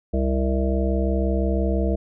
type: harmonic tone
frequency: 65.9 Hz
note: C2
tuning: 13 cents sharp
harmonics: 1 / 3 / 5 / 7 / 9 / 10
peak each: -21 / -26 / -28 / -29 / -31 / -31 dBFS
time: 0.13-1.96 s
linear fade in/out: 10 ms
effects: none